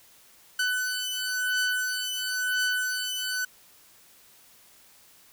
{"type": "beating tone pair", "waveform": "sawtooth", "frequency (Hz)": [1500, 1500.98], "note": ["F#6", "F#6"], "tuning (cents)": [23, 24], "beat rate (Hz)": 0.98, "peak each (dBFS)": [-26, -25], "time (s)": [0.59, 3.45], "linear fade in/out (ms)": 5, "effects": ["white hiss -56 dBFS RMS until 5.32 s"]}